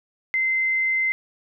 sine tone, 2071 Hz, C7, 18 cents flat, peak -19 dBFS, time 0.34-1.12 s, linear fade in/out 0 ms, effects none

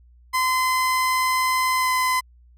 30% pulse tone with pitch glide, 1027 to 1019.9 Hz, C6 to C6, -33 to -45 cents, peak -16 dBFS, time 0.33-2.21 s, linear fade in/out 20 ms, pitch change -12 cents, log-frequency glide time 1.77-1.9 s, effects added 60 Hz sine -49 dBFS peak until 2.57 s

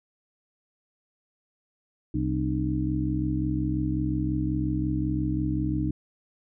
harmonic tone with a mistuned harmonic, 65.6 Hz, C2, 5 cents sharp, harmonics 1 / 2 / 3 / 4 / 5, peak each -31 / -29 / -34 / -34 / -28 dBFS, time 2.14-5.91 s, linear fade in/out 5 ms, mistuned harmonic 5, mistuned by -120 cents, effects none

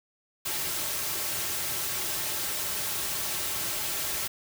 white noise with comb filter, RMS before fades -31 dBFS, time 0.45-4.28 s, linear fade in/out 10 ms, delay 4.1 ms, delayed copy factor -0.5, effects none

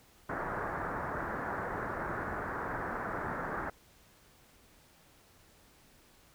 white low-pass noise, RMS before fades -37 dBFS, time 0.29-3.7 s, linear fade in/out 5 ms, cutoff 1700 Hz, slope 48 dB/octave, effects pink hiss -62 dBFS RMS until 6.34 s

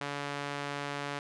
sawtooth tone with band-pass filter, 143 Hz, D3, 46 cents flat, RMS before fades -37 dBFS, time 0.01-1.19 s, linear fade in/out 2 ms, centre 1700 Hz, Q 0.54, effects resampled to 24000 Hz

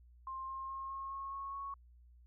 sine tone with pitch steps, 1058 / 1066 / 1074 / 1082.1 / 1090.3 / 1098.5 / 1106.8 Hz, C6 / C6 / C6 / C#6 / C#6 / C#6 / C#6, +19 / +32 / +45 / -42 / -29 / -16 / -3 cents, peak -40 dBFS, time 0.27-1.74 s, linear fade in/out 2 ms, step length 210 ms, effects added 60 Hz sine -58 dBFS peak until 2.26 s

